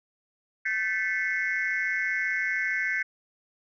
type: tone cluster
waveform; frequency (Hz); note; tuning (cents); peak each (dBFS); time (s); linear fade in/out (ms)
sine; 1541 / 1754 / 1999 / 2177; G6 / A6 / B6 / C#7; -30 / -6 / +20 / -32; -30; 0.65-3.03; 10
effects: tanh soft clip ceiling -18 dBFS